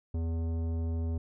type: tone with tanh clipping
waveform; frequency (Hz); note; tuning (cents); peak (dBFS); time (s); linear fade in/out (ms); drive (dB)
sine; 82.41; E2; 0; -31; 0.14-1.18; 5; 14
effects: none